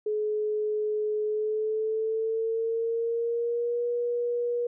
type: tone with pitch glide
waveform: sine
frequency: 425.1 to 479.9 Hz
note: G#4 to B4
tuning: +40 to -50 cents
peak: -25 dBFS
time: 0.06-4.67 s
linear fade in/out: 5 ms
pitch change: +210 cents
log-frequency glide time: 1.25-3.86 s
effects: none